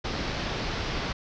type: low-pass noise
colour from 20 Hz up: pink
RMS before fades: -31 dBFS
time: 0.04-1.13 s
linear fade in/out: 10 ms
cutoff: 5500 Hz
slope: 48 dB/octave
effects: none